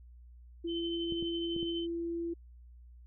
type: tone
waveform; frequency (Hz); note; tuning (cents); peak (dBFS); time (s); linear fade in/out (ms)
sine; 337.9; E4; +43; -33; 0.64-2.34; 10
type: tone with tremolo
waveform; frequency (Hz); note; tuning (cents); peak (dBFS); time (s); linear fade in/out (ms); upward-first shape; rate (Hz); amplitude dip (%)
sine; 3067; G7; -38; -36; 0.67-1.87; 50; triangle; 12; 50
type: clicks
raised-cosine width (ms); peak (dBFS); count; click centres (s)
3; -29; 4; 1.123 / 1.226 / 1.564 / 1.629
effects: added 60 Hz sine -51 dBFS peak until 3.06 s